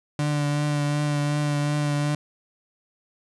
35% pulse tone with vibrato, 146.83 Hz, D3, in tune, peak -20 dBFS, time 0.19-2.15 s, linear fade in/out 2 ms, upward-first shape triangle, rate 2.7 Hz, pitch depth 22 cents each way, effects resampled to 24000 Hz + 10-bit

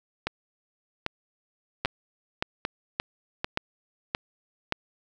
two click trains, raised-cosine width 0.3 ms, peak -11 / -9 dBFS, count 5 / 6, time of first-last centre 0.27-3.445 / 1.85-4.724 s, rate 1.26 / 1.74 Hz, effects none

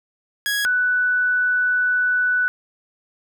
sawtooth / sine tone pair in turn, 1661.2 / 1487.8 Hz, G#6 / F#6, 0 / +9 cents, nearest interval major second, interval 191 cents, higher first, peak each -16 dBFS, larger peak neither, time 0.46-0.65 / 0.65-2.48 s, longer second, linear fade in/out 0 ms, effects none

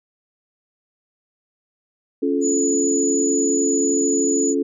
sine chord, Db augmented, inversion none, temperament just, 277.2 / 346.5 / 433.1 Hz, Db4 / F4 / A4, 0 / -14 / -27 cents, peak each -20 / -24 / -22 dBFS, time 2.22-4.63 s, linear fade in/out 10 ms
sine tone, 6910 Hz, A8, 32 cents flat, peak -21 dBFS, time 2.41-4.55 s, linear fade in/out 50 ms
effects none

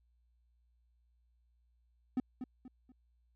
triangle tone with echo, 253.6 Hz, B3, 46 cents sharp, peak -27 dBFS, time 2.17-2.2 s, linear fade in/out 2 ms, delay 240 ms, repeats 3, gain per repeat -9 dB, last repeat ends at 2.92 s, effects added 59 Hz sine -69 dBFS peak until 3.35 s

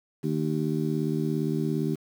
harmonic tone, 77.4 Hz, D#2, 9 cents flat, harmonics 2 / 3 / 4 / 5, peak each -28 / -30 / -31 / -32 dBFS, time 0.23-1.96 s, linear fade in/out 20 ms, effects 8-bit

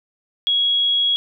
sine tone, 3322 Hz, G#7, in tune, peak -15 dBFS, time 0.47-1.16 s, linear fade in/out 0 ms, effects none

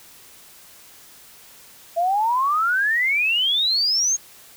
sine exponential sweep, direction up, 661 to 6645 Hz, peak -17 dBFS, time 1.96-4.17 s, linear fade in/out 20 ms, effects white hiss -47 dBFS RMS until 4.56 s

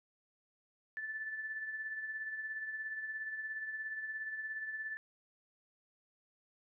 sine tone with tremolo, 1753 Hz, A6, 7 cents flat, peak -36 dBFS, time 0.97-4.97 s, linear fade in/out 0 ms, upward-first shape triangle, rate 17 Hz, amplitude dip 55%, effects none

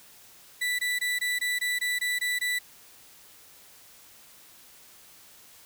35% pulse tone bursts, 1974 Hz, B6, 1 cent flat, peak -24 dBFS, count 10, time 0.61-2.59 s, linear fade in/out 10 ms, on 180 ms, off 20 ms, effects white hiss -53 dBFS RMS until 5.65 s

